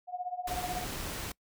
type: tone with tremolo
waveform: sine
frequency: 723 Hz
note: F#5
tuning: 40 cents flat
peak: -30 dBFS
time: 0.07-0.86 s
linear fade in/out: 50 ms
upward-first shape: triangle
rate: 16 Hz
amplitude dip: 95%
type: noise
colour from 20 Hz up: pink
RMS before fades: -38 dBFS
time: 0.47-1.32 s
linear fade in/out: 5 ms
effects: noise-tail reverb RT60 0.1 s tail -24 dB re dry